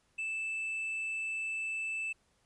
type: tone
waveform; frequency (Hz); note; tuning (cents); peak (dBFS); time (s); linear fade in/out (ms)
triangle; 2637; E7; 0; -32; 0.18-2.13; 10
effects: pink hiss -72 dBFS RMS until 2.45 s + resampled to 24000 Hz